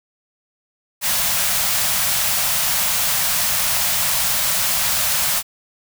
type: band-stop noise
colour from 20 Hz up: white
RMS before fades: -19 dBFS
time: 1.01-5.43 s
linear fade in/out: 50 ms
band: 210 to 550 Hz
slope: 48 dB/octave
effects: none